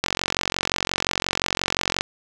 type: click train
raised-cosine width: 0.2 ms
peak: -3 dBFS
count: 91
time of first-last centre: 0.04-2.009 s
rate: 45.7 Hz
effects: none